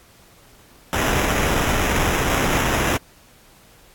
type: noise with sample-and-hold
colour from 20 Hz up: pink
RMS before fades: -20 dBFS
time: 0.93-2.97 s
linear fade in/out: 0 ms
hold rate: 4410 Hz
effects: pink hiss -51 dBFS RMS until 3.94 s + AAC 64 kbps